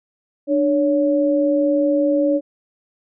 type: tone pair together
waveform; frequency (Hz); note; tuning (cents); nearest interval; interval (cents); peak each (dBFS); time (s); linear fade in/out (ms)
sine; 297.3 / 561.8; D4 / C#5; +21 / +23; major seventh; 1102; -17; 0.47-2.41; 50
effects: none